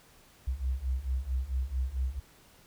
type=beating tone pair; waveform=sine; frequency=62.2 / 66.7 Hz; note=B1 / C2; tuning=+13 / +34 cents; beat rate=4.5 Hz; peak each=-33 / -31 dBFS; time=0.47-2.2 s; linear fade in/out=10 ms; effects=pink hiss -59 dBFS RMS until 2.66 s